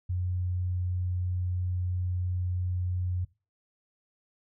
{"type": "tone", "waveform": "sine", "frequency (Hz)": 90.3, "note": "F#2", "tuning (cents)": -42, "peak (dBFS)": -27, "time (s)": [0.09, 3.25], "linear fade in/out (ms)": 10, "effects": ["noise-tail reverb RT60 0.3 s tail -20 dB re dry"]}